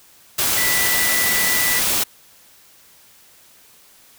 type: tone in noise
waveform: sine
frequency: 1975.5 Hz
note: B6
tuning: in tune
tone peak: -21 dBFS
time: 0.57-1.8 s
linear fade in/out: 10 ms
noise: white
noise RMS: -19 dBFS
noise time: 0.38-2.04 s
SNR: -5 dB
effects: white hiss -50 dBFS RMS until 4.18 s